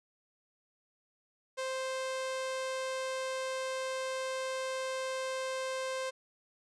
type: tone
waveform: sawtooth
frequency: 523.3 Hz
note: C5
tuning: in tune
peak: -30 dBFS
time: 1.57-6.11 s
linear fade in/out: 20 ms
effects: resampled to 22050 Hz